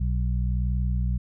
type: harmonic tone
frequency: 61.3 Hz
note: B1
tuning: 12 cents flat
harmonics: 1 / 2 / 3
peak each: -23 / -29 / -33 dBFS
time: 0-1.18 s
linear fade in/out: 10 ms
effects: none